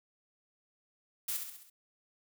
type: noise with echo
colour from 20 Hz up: blue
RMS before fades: -35 dBFS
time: 1.28-1.37 s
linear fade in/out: 5 ms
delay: 66 ms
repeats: 5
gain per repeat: -5 dB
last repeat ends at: 1.7 s
effects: none